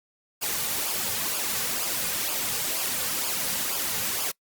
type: noise with flanger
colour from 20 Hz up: white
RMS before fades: -28 dBFS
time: 0.41-4.32 s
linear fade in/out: 20 ms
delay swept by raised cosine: 0.5 to 3.1 ms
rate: 2.1 Hz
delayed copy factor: -0.6
effects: noise-tail reverb RT60 0.1 s tail -23 dB re dry + Opus 48 kbps